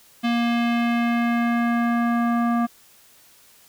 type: tone with low-pass filter sweep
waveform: square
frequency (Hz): 235.8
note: A#3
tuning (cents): +20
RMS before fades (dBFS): -21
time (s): 0.23-2.67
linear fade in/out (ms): 20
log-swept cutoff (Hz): 3300 to 1200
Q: 1.8
effects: white hiss -53 dBFS RMS until 3.68 s